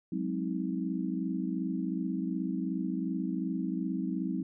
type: chord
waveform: sine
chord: Ab dominant seventh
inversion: third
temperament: equal with one note detuned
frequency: 185 / 207.7 / 261.6 / 317.7 Hz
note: Gb3 / Ab3 / C4 / Eb4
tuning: 0 / 0 / 0 / +36 cents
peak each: -34 / -38 / -35 / -36 dBFS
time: 0.12-4.43 s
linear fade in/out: 5 ms
effects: none